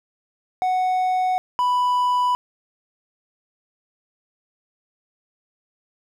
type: tone pair in turn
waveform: triangle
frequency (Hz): 740 / 989.6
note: F#5 / B5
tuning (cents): 0 / +3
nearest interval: perfect fourth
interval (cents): 503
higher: second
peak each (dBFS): -16 / -15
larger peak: second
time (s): 0.62-1.38 / 1.59-2.35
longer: neither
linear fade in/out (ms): 0
effects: none